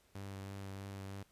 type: tone with vibrato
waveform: sawtooth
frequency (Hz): 98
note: G2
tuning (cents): 0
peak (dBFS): -40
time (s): 0.15-1.23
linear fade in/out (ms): 5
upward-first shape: sine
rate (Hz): 3.1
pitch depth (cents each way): 16
effects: pink hiss -70 dBFS RMS until 1.31 s + resampled to 32000 Hz